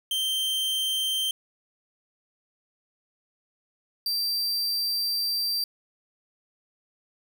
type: tone pair in turn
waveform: 45% pulse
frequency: 3136 / 4698 Hz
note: G7 / D8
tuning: 0 / 0 cents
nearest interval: perfect fifth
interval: 700 cents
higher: second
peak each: -24 / -24 dBFS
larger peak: neither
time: 0.11-1.31 / 4.06-5.64 s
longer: second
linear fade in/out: 2 ms
effects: 9-bit